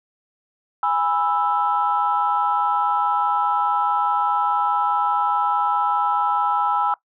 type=chord; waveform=sine; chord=E major; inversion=first; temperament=just; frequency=824.1 / 988.9 / 1318.5 Hz; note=G#5 / B5 / E6; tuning=-14 / +2 / 0 cents; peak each=-21 / -23 / -21 dBFS; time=0.83-6.94 s; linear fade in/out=2 ms; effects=noise-tail reverb RT60 0.1 s tail -19 dB re dry + tanh soft clip ceiling -8 dBFS